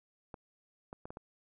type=clicks; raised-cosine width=1 ms; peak=-30 dBFS; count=5; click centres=0.342 / 0.929 / 1.055 / 1.105 / 1.171 s; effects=none